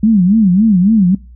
sine tone with vibrato, 200 Hz, G3, 35 cents sharp, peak -6 dBFS, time 0.03-1.15 s, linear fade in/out 5 ms, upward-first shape sine, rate 3.6 Hz, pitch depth 220 cents each way, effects noise-tail reverb RT60 0.3 s tail -23 dB re dry + added 60 Hz sine -34 dBFS peak until 1.35 s

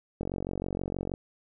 click train, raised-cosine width 2 ms, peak -19 dBFS, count 44, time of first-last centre 0.21-1.139 s, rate 46.3 Hz, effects none

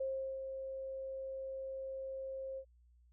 sine tone with ADSR envelope, 533 Hz, C5, 32 cents sharp, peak -34 dBFS, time 0-2.65 s, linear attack 8 ms, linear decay 380 ms, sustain -6 dB, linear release 74 ms, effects added 60 Hz sine -63 dBFS peak until 3.12 s

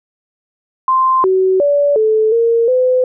sine tone with pitch steps, 1044 / 376.5 / 575 / 435.9 / 462.6 / 508 Hz, C6 / F#4 / D5 / A4 / A#4 / B4, -4 / +30 / -37 / -16 / -13 / +49 cents, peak -9 dBFS, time 0.88-3.04 s, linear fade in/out 2 ms, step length 360 ms, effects none

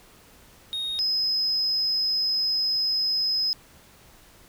triangle tone pair in turn, 3729 / 5081 Hz, A#7 / D#8, 0 / +35 cents, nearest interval perfect fourth, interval 535 cents, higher second, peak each -25 / -19 dBFS, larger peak second, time 0.73-0.99 / 0.99-3.53 s, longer second, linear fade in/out 0 ms, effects tanh soft clip ceiling -19 dBFS + pink hiss -53 dBFS RMS until 4.48 s

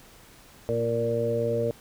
harmonic tone with a mistuned harmonic, 116.54 Hz, A#2, in tune, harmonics 1 / 2 / 3 / 4 / 5, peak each -31 / -34 / -37 / -26 / -29 dBFS, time 0.69-1.71 s, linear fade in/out 0 ms, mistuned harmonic 3, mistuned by -20 cents, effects pink hiss -52 dBFS RMS until 1.8 s

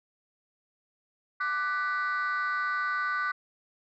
sine tone cluster, 1178 / 1493 / 1967 Hz, D6 / F#6 / B6, +5 / +15 / -7 cents, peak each -29 / -28 / -35 dBFS, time 1.4-3.32 s, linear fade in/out 10 ms, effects tanh soft clip ceiling -23 dBFS

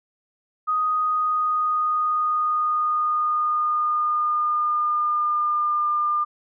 sine tone with pitch glide, 1247 to 1201.7 Hz, D#6 to D6, +3 to +39 cents, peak -19 dBFS, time 0.67-6.25 s, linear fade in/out 20 ms, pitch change -64 cents, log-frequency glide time 0.81-5.86 s, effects none

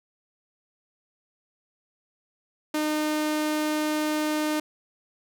sawtooth tone, 305.1 Hz, D#4, 34 cents flat, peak -20 dBFS, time 2.74-4.6 s, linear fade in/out 5 ms, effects none

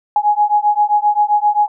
sine beating tone pair, 830.6 / 838.2 Hz, G#5 / G#5, 0 / +16 cents, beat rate 7.6 Hz, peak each -14 dBFS, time 0.16-1.68 s, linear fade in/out 2 ms, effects none

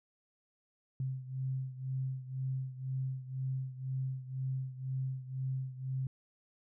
sine beating tone pair, 130.9 / 132.9 Hz, C3 / C3, +1 / +27 cents, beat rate 2 Hz, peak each -36 / -40 dBFS, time 1-6.07 s, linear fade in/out 2 ms, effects none

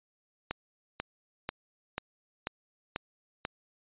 click train, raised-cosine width 0.3 ms, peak -16 dBFS, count 7, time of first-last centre 0.51-3.451 s, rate 2.04 Hz, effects resampled to 8000 Hz

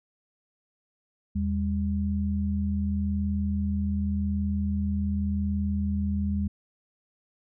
sine tone pair together, 80.4 / 201.3 Hz, E2 / G3, -43 / +46 cents, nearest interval octave + major third, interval 1589 cents, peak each -27 dBFS, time 1.35-6.48 s, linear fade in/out 10 ms, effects none

